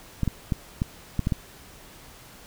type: clicks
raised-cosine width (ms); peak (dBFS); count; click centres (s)
5; -11; 7; 0.233 / 0.277 / 0.522 / 0.819 / 1.193 / 1.271 / 1.322
effects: pink hiss -48 dBFS RMS until 2.46 s